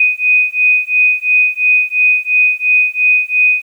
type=beating tone pair; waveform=sine; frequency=2492 / 2494.9 Hz; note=D#7 / D#7; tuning=+2 / +4 cents; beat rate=2.9 Hz; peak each=-12 dBFS; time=0-3.62 s; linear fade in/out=5 ms; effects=8-bit